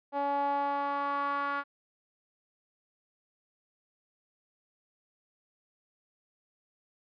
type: tone with band-pass filter sweep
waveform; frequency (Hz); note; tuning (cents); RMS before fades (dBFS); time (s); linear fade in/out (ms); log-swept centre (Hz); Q
sawtooth; 282.6; C#4; +34; -31; 0.12-1.64; 50; 750 to 1300; 4.5
effects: resampled to 11025 Hz